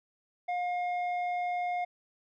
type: tone with low-pass filter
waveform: square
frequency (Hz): 713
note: F5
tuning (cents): +36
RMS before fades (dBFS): -32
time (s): 0.48-1.85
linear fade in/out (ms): 10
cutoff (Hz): 1600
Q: 3.1
effects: none